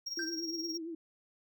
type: tone with tremolo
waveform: triangle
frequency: 5588 Hz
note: F8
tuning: in tune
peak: -33 dBFS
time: 0.06-0.78 s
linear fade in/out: 10 ms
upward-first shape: sine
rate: 19 Hz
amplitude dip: 70%
type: tone with vibrato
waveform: sine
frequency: 329.6 Hz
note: E4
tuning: in tune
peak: -38 dBFS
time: 0.17-0.95 s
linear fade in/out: 5 ms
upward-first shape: triangle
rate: 8.7 Hz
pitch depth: 83 cents each way
type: tone with exponential decay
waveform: triangle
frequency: 1570 Hz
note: G6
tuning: 2 cents sharp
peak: -31 dBFS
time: 0.19-0.44 s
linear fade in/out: 2 ms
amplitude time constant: 54 ms
effects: none